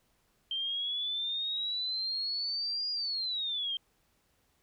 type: exponential two-way sweep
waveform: sine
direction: up then down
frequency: 3136 to 4879 to 3136 Hz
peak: -31 dBFS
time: 0.51-3.77 s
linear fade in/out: 2 ms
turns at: 2.91 s
effects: pink hiss -72 dBFS RMS until 4.62 s